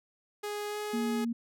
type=tone with pitch glide; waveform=sawtooth; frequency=415.3 to 419.6 Hz; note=G#4 to G#4; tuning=0 to +18 cents; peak=-30 dBFS; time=0.43-1.25 s; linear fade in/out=10 ms; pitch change=+18 cents; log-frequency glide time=0.68-0.78 s
type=tone; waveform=sine; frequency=233.1 Hz; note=A#3; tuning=in tune; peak=-29 dBFS; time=0.93-1.33 s; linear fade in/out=10 ms
effects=none